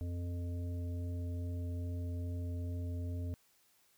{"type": "harmonic tone with a mistuned harmonic", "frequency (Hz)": 87.31, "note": "F2", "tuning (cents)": 0, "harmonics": [1, 3, 5, 7], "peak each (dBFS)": [-36, -46, -54, -55], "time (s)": [0.01, 3.34], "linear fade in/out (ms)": 0, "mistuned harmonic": 3, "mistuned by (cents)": -16, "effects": ["white hiss -70 dBFS RMS until 3.97 s"]}